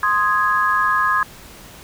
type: chord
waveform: sine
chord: Ab major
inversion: first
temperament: equal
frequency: 1046.5 / 1244.5 / 1661.2 Hz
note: C6 / Eb6 / Ab6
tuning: 0 / 0 / 0 cents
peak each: -19 dBFS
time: 0.03-1.23 s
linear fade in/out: 2 ms
effects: pink hiss -41 dBFS RMS until 1.83 s